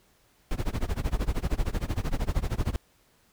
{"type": "noise with tremolo", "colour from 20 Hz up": "brown", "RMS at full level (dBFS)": -24, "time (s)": [0.51, 2.76], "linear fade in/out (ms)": 0, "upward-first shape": "sine", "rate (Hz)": 13, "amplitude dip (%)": 95, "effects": ["pink hiss -64 dBFS RMS until 3.32 s"]}